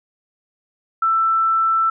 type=tone; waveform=sine; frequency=1330 Hz; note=E6; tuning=15 cents sharp; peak=-14 dBFS; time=1.02-1.9 s; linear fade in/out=5 ms; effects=none